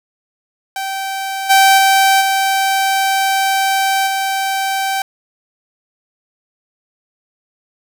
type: tone with level steps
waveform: sawtooth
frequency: 776 Hz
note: G5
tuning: 18 cents flat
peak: -16 / -3 / -5 / -9 / -12 dBFS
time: 0.76-5.02 s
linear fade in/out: 2 ms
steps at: 1.49 / 1.77 / 2.2 / 4.06 s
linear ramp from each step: 20 ms
effects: none